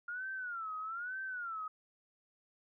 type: tone with vibrato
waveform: sine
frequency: 1400 Hz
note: F6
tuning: 4 cents sharp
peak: -38 dBFS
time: 0.08-1.68 s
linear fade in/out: 5 ms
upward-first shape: sine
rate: 1.1 Hz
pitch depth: 180 cents each way
effects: none